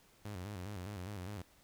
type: tone with vibrato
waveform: sawtooth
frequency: 96.8 Hz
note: G2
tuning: 21 cents flat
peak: -38 dBFS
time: 0.25-1.42 s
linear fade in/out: 5 ms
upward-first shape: square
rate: 4.9 Hz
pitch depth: 120 cents each way
effects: pink hiss -66 dBFS RMS until 1.63 s